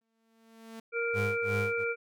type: tone with exponential growth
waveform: sawtooth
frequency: 225.3 Hz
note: A3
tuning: 41 cents sharp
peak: -37 dBFS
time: 0.01-0.8 s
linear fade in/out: 5 ms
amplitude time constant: 170 ms
type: harmonic tone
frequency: 467.2 Hz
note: A#4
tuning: 4 cents sharp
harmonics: 1 / 3 / 5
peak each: -31 / -34 / -34 dBFS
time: 0.92-1.96 s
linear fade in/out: 50 ms
type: tone with tremolo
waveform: 35% pulse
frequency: 102.7 Hz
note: G#2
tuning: 19 cents flat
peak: -28 dBFS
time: 1.13-1.85 s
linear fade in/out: 50 ms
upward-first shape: sine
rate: 2.8 Hz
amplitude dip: 100%
effects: none